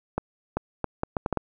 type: accelerating click train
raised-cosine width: 1 ms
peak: -11 dBFS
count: 8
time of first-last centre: 0.18-1.373 s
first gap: 390 ms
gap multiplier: 0.7
effects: none